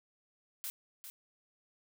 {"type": "noise with echo", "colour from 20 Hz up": "blue", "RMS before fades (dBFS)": -40, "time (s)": [0.64, 0.7], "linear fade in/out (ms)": 0, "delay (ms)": 400, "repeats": 1, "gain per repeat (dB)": -8, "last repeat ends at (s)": 1.1, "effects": []}